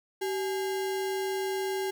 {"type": "tone with sample-and-hold", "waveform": "sine", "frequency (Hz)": 383.4, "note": "G4", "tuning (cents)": -38, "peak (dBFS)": -28, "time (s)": [0.21, 1.91], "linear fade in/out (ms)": 10, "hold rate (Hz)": 1225, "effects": []}